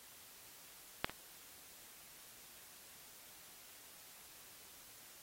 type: clicks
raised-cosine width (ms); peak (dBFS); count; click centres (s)
0.3; -15 / -29; 2; 1.045 / 1.096
effects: white hiss -58 dBFS RMS until 5.22 s + AAC 48 kbps